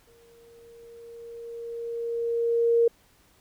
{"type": "tone with exponential growth", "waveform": "sine", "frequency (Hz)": 466.2, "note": "A#4", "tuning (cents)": 0, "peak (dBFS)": -16, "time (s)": [0.07, 2.88], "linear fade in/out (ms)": 5, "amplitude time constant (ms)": 610, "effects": ["pink hiss -61 dBFS RMS until 3.4 s"]}